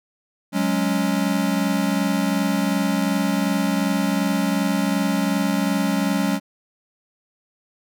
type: chord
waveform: square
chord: F# suspended second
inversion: none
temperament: equal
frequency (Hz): 185 / 207.7 / 277.2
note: F#3 / G#3 / C#4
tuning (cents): 0 / 0 / 0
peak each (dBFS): -24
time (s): 0.52-6.4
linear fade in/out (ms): 50
effects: none